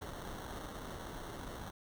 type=noise with sample-and-hold; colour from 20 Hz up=pink; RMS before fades=-45 dBFS; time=0.01-1.71 s; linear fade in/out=10 ms; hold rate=2450 Hz; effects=none